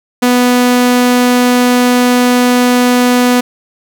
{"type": "tone", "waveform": "sawtooth", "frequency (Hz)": 246.9, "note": "B3", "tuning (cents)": 0, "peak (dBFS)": -3, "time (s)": [0.22, 3.41], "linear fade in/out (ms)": 10, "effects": []}